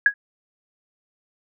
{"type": "tone with exponential decay", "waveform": "sine", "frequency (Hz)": 1660, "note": "G#6", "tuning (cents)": -1, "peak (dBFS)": -7, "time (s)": [0.06, 0.14], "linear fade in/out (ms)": 2, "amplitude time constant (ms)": 17, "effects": []}